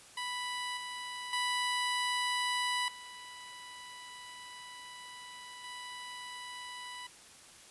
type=tone with level steps; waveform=15% pulse; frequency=987.8 Hz; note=B5; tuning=in tune; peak=-29 / -33 / -24 / -40 / -36 dBFS; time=0.17-7.07 s; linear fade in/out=5 ms; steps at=0.77 / 1.33 / 2.88 / 5.64 s; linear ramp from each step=2 ms; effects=white hiss -55 dBFS RMS until 7.7 s + resampled to 24000 Hz